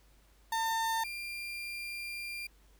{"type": "tone pair in turn", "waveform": "35% pulse", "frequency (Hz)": [902, 2388], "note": ["A5", "D7"], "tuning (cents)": [43, 28], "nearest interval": "octave + perfect fourth", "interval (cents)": 1685, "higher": "second", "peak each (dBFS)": [-28, -36], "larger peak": "first", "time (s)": [[0.52, 1.04], [1.04, 2.47]], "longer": "second", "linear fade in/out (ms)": 5, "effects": ["added 50 Hz sine -61 dBFS peak until 2.79 s", "pink hiss -67 dBFS RMS until 2.79 s"]}